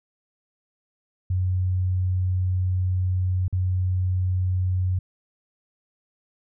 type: tone with dropouts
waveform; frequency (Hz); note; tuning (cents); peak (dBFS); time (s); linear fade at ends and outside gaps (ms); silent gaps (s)
sine; 92; F#2; -9; -20; 1.3-4.99; 5; 3.481-3.526
effects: none